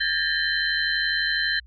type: tone cluster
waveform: sine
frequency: 1613 / 1771 / 1863 / 3092 / 4085 Hz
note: G6 / A6 / A#6 / G7 / C8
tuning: +49 / +11 / -2 / -24 / -42 cents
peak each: -27 / -26 / -31 / -31 / -27 dBFS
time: 0-1.6 s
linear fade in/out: 10 ms
effects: added 60 Hz sine -46 dBFS peak until 1.66 s